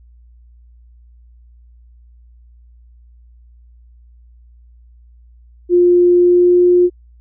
sine tone with pitch glide, 353.2 to 355.7 Hz, F4 to F4, +20 to +32 cents, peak -7 dBFS, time 5.69-6.9 s, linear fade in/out 50 ms, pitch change +12 cents, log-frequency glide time 6.16-6.64 s, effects added 59 Hz sine -42 dBFS peak until 7.2 s

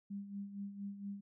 sine tone with tremolo, 200.2 Hz, G3, 37 cents sharp, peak -39 dBFS, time 0.1-1.21 s, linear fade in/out 10 ms, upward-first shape sine, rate 4.3 Hz, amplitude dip 65%, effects none

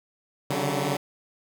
10% pulse tone cluster, 136.3 / 143.4 / 148.8 / 188.8 Hz, C#3 / D3 / D3 / F#3, -29 / -41 / +23 / +35 cents, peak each -22 dBFS, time 0.5-0.97 s, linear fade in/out 5 ms, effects none

